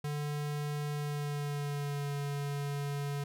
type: tone with pitch glide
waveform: square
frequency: 147.2 to 142.68 Hz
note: D3 to D3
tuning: +4 to -50 cents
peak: -34 dBFS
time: 0.04-3.24 s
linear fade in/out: 5 ms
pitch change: -54 cents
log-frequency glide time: 0.93-2.14 s
effects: none